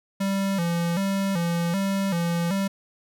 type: tone with vibrato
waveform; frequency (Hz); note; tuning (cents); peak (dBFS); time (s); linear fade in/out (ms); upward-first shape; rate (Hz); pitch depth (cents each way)
square; 182.6; F#3; -23; -23; 0.2-2.68; 10; square; 1.3; 120
effects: none